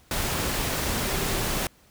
sine tone in noise, 390 Hz, G4, 9 cents flat, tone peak -36 dBFS, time 1.03-1.47 s, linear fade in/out 2 ms, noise pink, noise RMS -27 dBFS, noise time 0.11-1.67 s, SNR -12 dB, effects pink hiss -58 dBFS RMS until 1.9 s

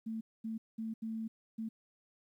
sine tone bursts at uneven times, 222.9 Hz, A3, 23 cents sharp, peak -36 dBFS, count 5, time 0.06-0.21 / 0.44-0.58 / 0.78-0.94 / 1.02-1.28 / 1.58-1.69 s, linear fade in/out 10 ms, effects 12-bit

